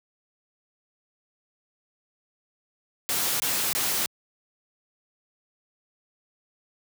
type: noise bursts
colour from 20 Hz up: white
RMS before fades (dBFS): -26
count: 3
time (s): 3.09-4.06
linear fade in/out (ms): 0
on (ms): 310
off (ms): 20
effects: high-pass 100 Hz 12 dB/octave